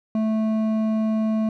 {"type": "tone with hard clipping", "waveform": "sine", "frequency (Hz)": 218.9, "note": "A3", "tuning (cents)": -9, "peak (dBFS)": -21, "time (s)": [0.15, 1.49], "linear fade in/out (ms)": 2, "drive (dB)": 8, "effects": []}